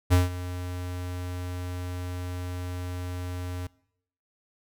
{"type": "tone with ADSR envelope", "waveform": "square", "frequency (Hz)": 90, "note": "F#2", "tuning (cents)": -47, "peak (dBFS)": -16, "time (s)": [0.1, 3.67], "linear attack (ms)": 29, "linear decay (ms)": 160, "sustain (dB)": -16, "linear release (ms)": 5, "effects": ["noise-tail reverb RT60 0.7 s tail -22 dB re dry"]}